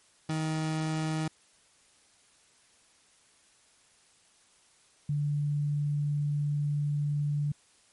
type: tone pair in turn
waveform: 30% pulse / sine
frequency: 157.4 / 146.17 Hz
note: D#3 / D3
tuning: +20 / -8 cents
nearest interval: minor second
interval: 128 cents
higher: first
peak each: -26 dBFS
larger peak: neither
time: 0.29-1.28 / 5.09-7.52 s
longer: second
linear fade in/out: 5 ms
effects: white hiss -63 dBFS RMS until 7.92 s + MP3 48 kbps